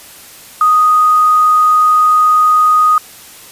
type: tone with quantisation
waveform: sine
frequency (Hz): 1244.5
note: D#6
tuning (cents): 0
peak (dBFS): -6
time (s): 0.61-2.98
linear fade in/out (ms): 2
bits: 5
effects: white hiss -36 dBFS RMS until 3.51 s + resampled to 32000 Hz